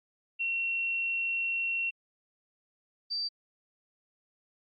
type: tone pair in turn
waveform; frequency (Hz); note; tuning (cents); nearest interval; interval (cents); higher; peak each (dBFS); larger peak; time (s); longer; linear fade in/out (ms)
sine; 2726 / 4657; F7 / D8; -43 / -15; major sixth; 928; second; -28 / -30; first; 0.39-1.91 / 3.1-3.29; first; 20
effects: Opus 48 kbps